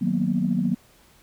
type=chord; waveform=sine; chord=B major seventh; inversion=first; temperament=equal; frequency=155.56 / 185 / 233.1 / 246.9 Hz; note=D#3 / F#3 / A#3 / B3; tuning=0 / 0 / 0 / 0 cents; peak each=-29 / -23 / -25 / -27 dBFS; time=0.01-0.75 s; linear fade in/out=10 ms; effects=tanh soft clip ceiling -10 dBFS + pink hiss -56 dBFS RMS until 1.22 s